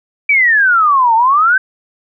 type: exponential two-way sweep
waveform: sine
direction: down then up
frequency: 2343 to 880 to 1578 Hz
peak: -7 dBFS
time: 0.29-1.58 s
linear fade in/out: 5 ms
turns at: 1.15 s
effects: none